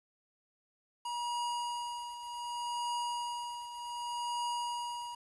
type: tone with tremolo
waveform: square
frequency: 957 Hz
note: A#5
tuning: 45 cents sharp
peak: -33 dBFS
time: 1.05-5.15 s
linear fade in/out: 5 ms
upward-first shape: triangle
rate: 0.66 Hz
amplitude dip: 70%
effects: resampled to 24000 Hz + 10-bit